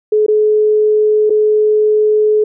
sine tone with dropouts, 426.5 Hz, G#4, 46 cents sharp, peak -8 dBFS, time 0.12-2.44 s, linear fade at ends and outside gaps 5 ms, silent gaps 0.264-0.282 / 1.297-1.303 s, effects none

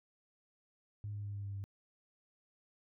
sine tone with pitch steps, 103.83 / 102.82 / 101.81 / 100.82 / 99.83 / 98.86 Hz, G#2 / G#2 / G#2 / G2 / G2 / G2, 0 / -17 / -34 / +49 / +32 / +15 cents, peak -38 dBFS, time 1.04-1.64 s, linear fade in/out 0 ms, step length 100 ms, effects tanh soft clip ceiling -34 dBFS

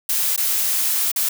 blue noise with dropouts, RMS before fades -20 dBFS, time 0.09-1.29 s, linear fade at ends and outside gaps 5 ms, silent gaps 0.363-0.376 / 1.117-1.16 s, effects none

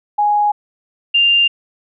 sine tone pair in turn, 830.6 / 2794 Hz, G#5 / F7, 0 / 0 cents, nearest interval octave + major sixth, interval 2100 cents, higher second, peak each -11 / -9 dBFS, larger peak second, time 0.18-0.52 / 1.14-1.48 s, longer neither, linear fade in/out 10 ms, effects none

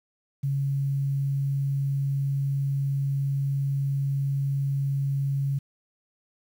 sine tone, 138.5 Hz, C#3, 1 cent flat, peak -23 dBFS, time 0.43-5.59 s, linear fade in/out 10 ms, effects 9-bit

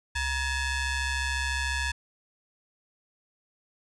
sawtooth ring-modulated tone, 880 Hz, A5, in tune, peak -20 dBFS, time 0.15-1.92 s, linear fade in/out 10 ms, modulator 813 Hz, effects resampled to 22050 Hz

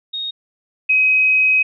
sine tone pair in turn, 3729 / 2531 Hz, A#7 / D#7, 0 / +29 cents, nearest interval perfect fifth, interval 671 cents, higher first, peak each -22 / -11 dBFS, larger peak second, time 0.13-0.31 / 0.89-1.63 s, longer second, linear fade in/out 10 ms, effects none

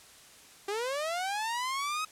sawtooth linear sweep, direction up, 389.1 to 1278 Hz, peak -27 dBFS, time 0.68-2.05 s, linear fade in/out 5 ms, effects white hiss -54 dBFS RMS until 2.11 s + low-pass 10000 Hz 12 dB/octave

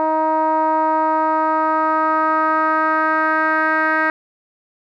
10% pulse tone with low-pass filter sweep, 314.8 Hz, D#4, 20 cents sharp, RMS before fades -17 dBFS, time 0-4.1 s, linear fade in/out 0 ms, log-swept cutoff 860 to 1700 Hz, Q 3.3, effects none

